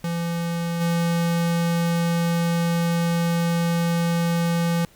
square tone with level steps, 169.4 Hz, E3, 48 cents sharp, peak -24 / -20 dBFS, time 0.04-4.85 s, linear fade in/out 2 ms, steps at 0.8 s, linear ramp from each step 20 ms, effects pink hiss -54 dBFS RMS until 4.95 s

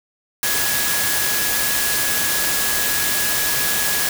sine tone in noise, 1676 Hz, G#6, 15 cents sharp, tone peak -26 dBFS, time 0.43-4.09 s, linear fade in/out 2 ms, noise white, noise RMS -20 dBFS, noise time 0.43-4.09 s, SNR -9 dB, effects none

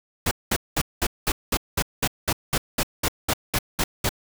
pink noise bursts, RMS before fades -22 dBFS, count 16, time 0.26-4.092 s, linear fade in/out 5 ms, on 52 ms, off 200 ms, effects none

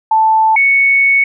sine tone pair in turn, 880 / 2217 Hz, A5 / C#7, 0 / 0 cents, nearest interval octave + major third, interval 1600 cents, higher second, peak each -7 dBFS, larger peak neither, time 0.11-0.56 / 0.56-1.24 s, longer second, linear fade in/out 5 ms, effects none

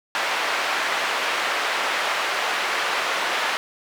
white band-pass noise, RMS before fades -24 dBFS, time 0.15-3.57 s, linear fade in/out 0 ms, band 580 to 2200 Hz, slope 12 dB/octave, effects none

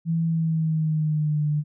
sine tone with pitch glide, 164.81 to 149.4 Hz, E3 to D3, 0 to +30 cents, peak -20 dBFS, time 0.05-1.64 s, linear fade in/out 50 ms, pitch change -170 cents, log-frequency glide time 0.25-1.43 s, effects none

